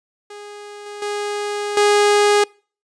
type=tone with level steps; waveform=sawtooth; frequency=412.6 Hz; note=G#4; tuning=11 cents flat; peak=-30 / -27 / -18 / -8 dBFS; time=0.3-2.44 s; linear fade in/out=5 ms; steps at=0.86 / 1.02 / 1.77 s; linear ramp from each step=2 ms; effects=noise-tail reverb RT60 0.4 s tail -26 dB re dry + resampled to 22050 Hz